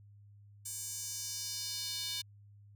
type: tone with high-pass filter sweep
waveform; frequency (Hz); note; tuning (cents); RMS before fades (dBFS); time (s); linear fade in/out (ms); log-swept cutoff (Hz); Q
square; 329.6; E4; 0; -40; 0.65-2.22; 10; 7800 to 3700; 2.5
effects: added 102 Hz sine -55 dBFS peak until 2.75 s